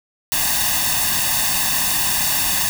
white noise with comb filter, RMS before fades -19 dBFS, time 0.32-2.69 s, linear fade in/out 0 ms, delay 1.1 ms, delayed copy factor +0.9, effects none

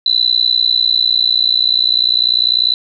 sine tone with amplitude modulation, 3998 Hz, B7, 20 cents sharp, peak -6 dBFS, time 0.06-2.74 s, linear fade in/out 2 ms, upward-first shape sine, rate 60.2 Hz, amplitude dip 100%, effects none

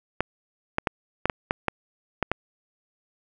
clicks, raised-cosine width 0.5 ms, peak -7 dBFS, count 9, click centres 0.206 / 0.784 / 0.872 / 1.256 / 1.298 / 1.509 / 1.683 / 2.227 / 2.316 s, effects none

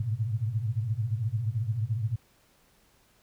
sine tone cluster, 103 / 111.8 / 125.9 Hz, G#2 / A2 / B2, -14 / +28 / +34 cents, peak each -32 / -29 / -34 dBFS, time 0-2.16 s, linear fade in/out 5 ms, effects pink hiss -64 dBFS RMS until 3.22 s

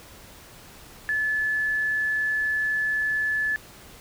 sine tone, 1728 Hz, A6, 32 cents flat, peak -22 dBFS, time 1.09-3.56 s, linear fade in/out 0 ms, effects pink hiss -47 dBFS RMS until 4 s

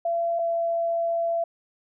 sine tone pair in turn, 678 / 673.7 Hz, E5 / E5, +49 / +38 cents, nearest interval unison, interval 11 cents, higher first, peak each -22 dBFS, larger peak neither, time 0.05-0.39 / 0.39-1.44 s, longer second, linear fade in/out 5 ms, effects none

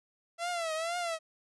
sawtooth tone with vibrato, 668 Hz, E5, 23 cents sharp, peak -28 dBFS, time 0.38-1.19 s, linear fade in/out 50 ms, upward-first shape triangle, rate 2.1 Hz, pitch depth 120 cents each way, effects resampled to 24000 Hz

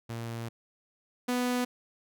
sawtooth tone pair in turn, 115.8 / 247.5 Hz, A#2 / B3, -11 / +4 cents, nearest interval octave + minor second, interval 1315 cents, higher second, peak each -31 / -23 dBFS, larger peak second, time 0.09-0.49 / 1.28-1.65 s, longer first, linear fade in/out 10 ms, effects none

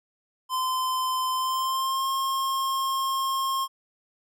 square tone with pitch glide, 1030 to 1071.9 Hz, C6 to C6, -28 to +42 cents, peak -25 dBFS, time 0.49-3.68 s, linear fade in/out 50 ms, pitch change +70 cents, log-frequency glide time 1.33-2.09 s, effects none

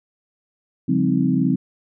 sine tone cluster, 141.6 / 178.4 / 202.5 / 260.3 / 314.6 Hz, C#3 / F3 / G#3 / C4 / D#4, +37 / +37 / -43 / -9 / +19 cents, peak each -24 / -21 / -25 / -19 / -26 dBFS, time 0.88-1.56 s, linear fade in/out 10 ms, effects none

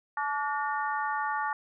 harmonic tone with a mistuned harmonic, 287.9 Hz, D4, 34 cents flat, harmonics 3 / 4 / 5 / 6, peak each -31 / -33 / -35 / -37 dBFS, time 0.17-1.53 s, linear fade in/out 2 ms, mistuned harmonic 6, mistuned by +91 cents, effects none

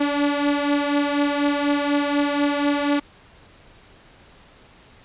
sawtooth beating tone pair, 287.1 / 291.2 Hz, D4 / D4, -39 / -15 cents, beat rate 4.1 Hz, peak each -16 / -21 dBFS, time 0-3 s, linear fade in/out 10 ms, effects pink hiss -50 dBFS RMS until 5.04 s + resampled to 8000 Hz

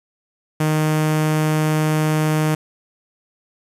sawtooth tone with notch filter, 154.8 Hz, D#3, 9 cents flat, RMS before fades -18 dBFS, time 0.6-2.55 s, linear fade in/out 5 ms, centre 4200 Hz, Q 1.9, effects resampled to 32000 Hz + 7-bit

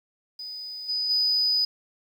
sine tone with level steps, 4978 Hz, D#8, in tune, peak -34 / -24 / -19 dBFS, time 0.39-1.65 s, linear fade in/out 5 ms, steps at 0.88 / 1.09 s, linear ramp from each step 20 ms, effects tanh soft clip ceiling -16 dBFS + 9-bit

